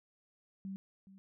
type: tone with echo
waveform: sine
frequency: 193 Hz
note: G3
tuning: 27 cents flat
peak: -39 dBFS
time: 0.65-0.76 s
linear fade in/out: 0 ms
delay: 420 ms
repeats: 1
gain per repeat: -15 dB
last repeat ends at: 1.18 s
effects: none